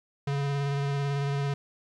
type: tone with vibrato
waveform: square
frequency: 140.8 Hz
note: C#3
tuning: 27 cents sharp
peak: -27 dBFS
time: 0.27-1.54 s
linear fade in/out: 5 ms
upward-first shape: square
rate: 18 Hz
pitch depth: 15 cents each way
effects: low-pass 5000 Hz 12 dB/octave + 11-bit